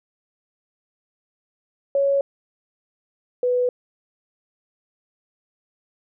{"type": "tone pair in turn", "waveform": "sine", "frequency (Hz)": [556, 495.3], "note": ["C#5", "B4"], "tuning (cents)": [5, 5], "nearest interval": "major second", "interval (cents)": 200, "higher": "first", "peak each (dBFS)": [-16, -17], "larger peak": "first", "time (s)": [[1.95, 2.21], [3.43, 3.69]], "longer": "neither", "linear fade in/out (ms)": 2, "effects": []}